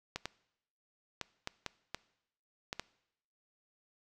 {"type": "clicks", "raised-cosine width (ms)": 0.2, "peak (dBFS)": -19, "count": 8, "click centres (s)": [0.16, 0.256, 1.213, 1.474, 1.663, 1.946, 2.729, 2.796], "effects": ["noise-tail reverb RT60 0.8 s tail -21 dB re dry"]}